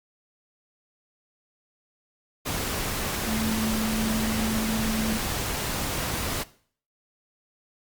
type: tone in noise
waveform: sine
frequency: 220 Hz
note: A3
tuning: in tune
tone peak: -27 dBFS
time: 3.26-5.18 s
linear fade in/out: 20 ms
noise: pink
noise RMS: -29 dBFS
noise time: 2.45-6.44 s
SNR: -1 dB
effects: noise-tail reverb RT60 0.5 s tail -18 dB re dry + Opus 48 kbps